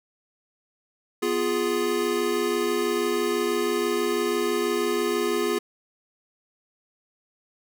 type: chord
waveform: square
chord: F diminished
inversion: second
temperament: equal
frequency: 246.9 / 349.2 / 415.3 Hz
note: Cb4 / F4 / Ab4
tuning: 0 / 0 / 0 cents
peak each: -32 / -27 / -26 dBFS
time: 1.22-5.59 s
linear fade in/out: 10 ms
effects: none